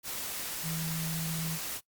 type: tone in noise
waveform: sine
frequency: 162.6 Hz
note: E3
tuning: 23 cents flat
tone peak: -33 dBFS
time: 0.62-1.59 s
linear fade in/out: 50 ms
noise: white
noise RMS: -37 dBFS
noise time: 0.03-1.81 s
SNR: +1 dB
effects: noise-tail reverb RT60 0.1 s tail -20 dB re dry + Opus 48 kbps